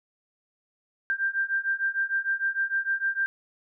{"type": "beating tone pair", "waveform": "sine", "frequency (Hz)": [1579, 1585.6], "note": ["G6", "G6"], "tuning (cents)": [12, 19], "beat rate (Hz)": 6.6, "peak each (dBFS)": [-28, -27], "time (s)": [1.1, 3.26], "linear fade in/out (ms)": 0, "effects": []}